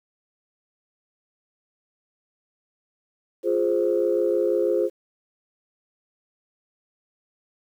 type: chord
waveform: sine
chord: F minor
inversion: none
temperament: equal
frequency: 349.2 / 415.3 / 523.3 Hz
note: F4 / Ab4 / C5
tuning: 0 / 0 / 0 cents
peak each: -23 dBFS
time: 3.43-4.9 s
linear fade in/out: 50 ms
effects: tanh soft clip ceiling -10 dBFS + 9-bit